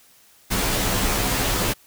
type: noise with comb filter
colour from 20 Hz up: pink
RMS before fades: -22 dBFS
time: 0.5-1.74 s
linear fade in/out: 20 ms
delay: 13 ms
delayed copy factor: -0.8
effects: white hiss -54 dBFS RMS until 1.86 s